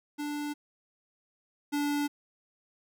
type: tone pair in turn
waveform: square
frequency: 293.7 / 290.3 Hz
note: D4 / D4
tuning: 0 / -20 cents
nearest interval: unison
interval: 20 cents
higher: first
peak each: -33 / -28 dBFS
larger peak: second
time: 0.18-0.54 / 1.72-2.08 s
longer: neither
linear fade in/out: 20 ms
effects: none